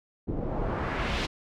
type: noise with low-pass filter sweep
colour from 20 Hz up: pink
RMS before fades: -30 dBFS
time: 0.27-1.27 s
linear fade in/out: 20 ms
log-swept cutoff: 340 to 4300 Hz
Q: 1.2
effects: none